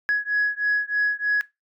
sine beating tone pair, 1674 / 1677.2 Hz, G#6 / G#6, +13 / +17 cents, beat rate 3.2 Hz, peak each -22 dBFS, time 0.09-1.41 s, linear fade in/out 0 ms, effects noise-tail reverb RT60 0.2 s tail -20 dB re dry + tanh soft clip ceiling -15 dBFS

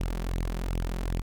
sawtooth tone with flanger, 43.1 Hz, F1, 22 cents flat, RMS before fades -30 dBFS, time 0-1.22 s, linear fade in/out 10 ms, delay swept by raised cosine 0.3 to 5.5 ms, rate 2.6 Hz, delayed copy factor +0.7, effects none

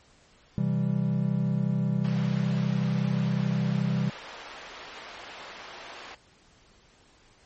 triangle chord, C major, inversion none, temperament equal, 130.81 / 164.81 / 196 Hz, C3 / E3 / G3, 0 / 0 / 0 cents, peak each -26 dBFS, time 0.58-4.1 s, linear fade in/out 0 ms
pink band-pass noise, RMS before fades -44 dBFS, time 2.04-6.15 s, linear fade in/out 5 ms, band 540 to 3800 Hz, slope 12 dB/octave
effects pink hiss -59 dBFS RMS until 7.45 s + MP3 32 kbps

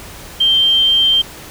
sine tone, 3148 Hz, G7, 7 cents sharp, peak -9 dBFS, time 0.4-1.22 s, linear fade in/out 10 ms, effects pink hiss -34 dBFS RMS until 1.5 s

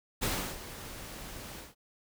pink noise with ADSR envelope, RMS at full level -30 dBFS, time 0.21-1.75 s, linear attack 23 ms, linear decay 330 ms, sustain -14 dB, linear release 170 ms, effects none

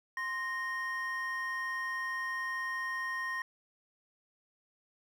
triangle tone pair together, 1046.5 / 1857.7 Hz, C6 / A#6, 0 / -6 cents, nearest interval minor seventh, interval 994 cents, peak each -37 / -33 dBFS, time 0.17-3.42 s, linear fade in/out 2 ms, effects none

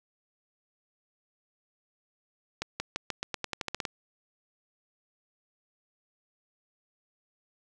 accelerating click train, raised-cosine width 0.2 ms, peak -14 dBFS, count 13, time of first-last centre 2.62-3.852 s, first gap 180 ms, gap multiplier 0.89, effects none

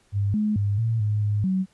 sine tone with pitch steps, 100.6 / 211.9 / 101.6 / 113.6 / 105.2 / 104 / 188.3 Hz, G2 / G#3 / G#2 / A#2 / G#2 / G#2 / F#3, +45 / +35 / -38 / -44 / +23 / +3 / +31 cents, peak -20 dBFS, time 0.12-1.66 s, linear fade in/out 50 ms, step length 220 ms, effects pink hiss -62 dBFS RMS until 1.73 s + resampled to 24000 Hz

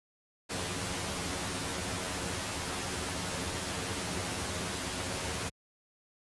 pink noise with comb filter, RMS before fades -35 dBFS, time 0.49-5.5 s, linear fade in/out 20 ms, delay 11 ms, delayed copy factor +0.8, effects high-pass 60 Hz 12 dB/octave + resampled to 24000 Hz

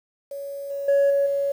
sine tone with level steps, 560 Hz, C#5, 18 cents sharp, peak -30 / -26 / -13 / -16 / -20 dBFS, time 0.31-1.52 s, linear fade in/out 5 ms, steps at 0.7 / 0.88 / 1.1 / 1.26 s, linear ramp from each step 5 ms, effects tanh soft clip ceiling -14 dBFS + 8-bit

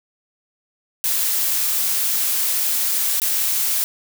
blue noise with dropouts, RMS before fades -20 dBFS, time 1.04-3.84 s, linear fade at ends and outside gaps 0 ms, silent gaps 3.2-3.218 s, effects none

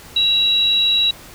sine tone pair together, 2752 / 3889 Hz, F7 / B7, -26 / -27 cents, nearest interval tritone, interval 599 cents, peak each -25 / -13 dBFS, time 0.16-1.11 s, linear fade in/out 5 ms, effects pink hiss -40 dBFS RMS until 1.34 s

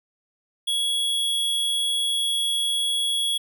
square tone, 3343 Hz, G#7, 11 cents sharp, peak -22 dBFS, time 0.67-3.38 s, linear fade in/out 10 ms, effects none

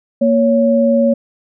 sine tone pair together, 233.1 / 558.6 Hz, A#3 / C#5, 0 / +13 cents, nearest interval octave + minor third, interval 1513 cents, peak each -12 dBFS, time 0.21-1.14 s, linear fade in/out 10 ms, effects none

